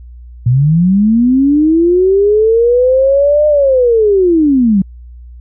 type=linear two-way sweep; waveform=sine; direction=up then down; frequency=116.1 to 606 to 183.7 Hz; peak=-6 dBFS; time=0.46-4.82 s; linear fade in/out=5 ms; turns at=3.47 s; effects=added 60 Hz sine -30 dBFS peak until 5.4 s